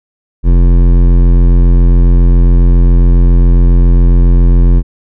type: tone with hard clipping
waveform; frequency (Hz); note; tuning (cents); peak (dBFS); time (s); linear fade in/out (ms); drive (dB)
sine; 43.65; F1; 0; -5; 0.43-4.83; 50; 14
effects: none